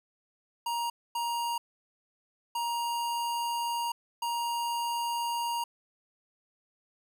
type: tone bursts at uneven times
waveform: square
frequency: 942 Hz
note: A#5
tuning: 18 cents sharp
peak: -30 dBFS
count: 4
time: 0.66-0.9 / 1.15-1.58 / 2.55-3.92 / 4.22-5.64 s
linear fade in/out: 5 ms
effects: none